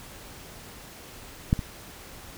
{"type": "clicks", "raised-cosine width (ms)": 5, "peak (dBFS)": [-7, -18], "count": 2, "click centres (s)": [1.529, 1.592], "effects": ["pink hiss -45 dBFS RMS until 2.37 s"]}